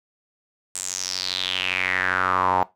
sawtooth tone with band-pass filter sweep, 92.5 Hz, F#2, in tune, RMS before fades -24 dBFS, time 0.75-2.63 s, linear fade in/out 0 ms, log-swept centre 8200 to 840 Hz, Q 5.3, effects noise-tail reverb RT60 0.2 s tail -19 dB re dry

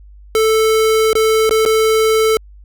square tone with dropouts, 440 Hz, A4, in tune, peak -11 dBFS, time 0.35-2.37 s, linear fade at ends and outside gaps 1 ms, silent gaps 1.131-1.153 / 1.494-1.509 / 1.652-1.66 s, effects added 50 Hz sine -37 dBFS peak until 2.64 s

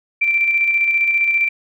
sine tone with tremolo, 2349 Hz, D7, in tune, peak -12 dBFS, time 0.21-1.49 s, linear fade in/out 10 ms, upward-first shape square, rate 15 Hz, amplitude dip 35%, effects none

